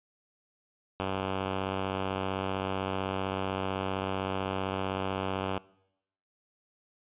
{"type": "tone", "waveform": "5% pulse", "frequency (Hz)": 95.7, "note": "G2", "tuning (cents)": -41, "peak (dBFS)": -19, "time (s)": [1, 5.58], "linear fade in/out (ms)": 0, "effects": ["noise-tail reverb RT60 0.8 s tail -22 dB re dry", "resampled to 8000 Hz"]}